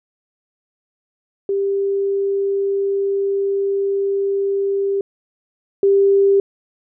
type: tone pair in turn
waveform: sine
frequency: 395.5 / 395.5 Hz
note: G4 / G4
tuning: +15 / +15 cents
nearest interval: unison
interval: 0 cents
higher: neither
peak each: -16 / -10 dBFS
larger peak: second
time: 1.49-5.01 / 5.83-6.4 s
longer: first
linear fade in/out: 2 ms
effects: none